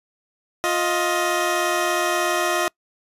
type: tone pair together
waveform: 15% pulse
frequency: 351.9 / 627 Hz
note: F4 / D#5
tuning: +13 / +13 cents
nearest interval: minor seventh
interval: 1000 cents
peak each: -16 dBFS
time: 0.64-2.68 s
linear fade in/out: 0 ms
effects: noise-tail reverb RT60 0.1 s tail -26 dB re dry + resampled to 32000 Hz